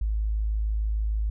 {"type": "tone", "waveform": "sine", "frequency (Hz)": 53.3, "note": "G#1", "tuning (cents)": 46, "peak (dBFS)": -23, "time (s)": [0.01, 1.3], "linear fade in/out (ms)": 5, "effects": []}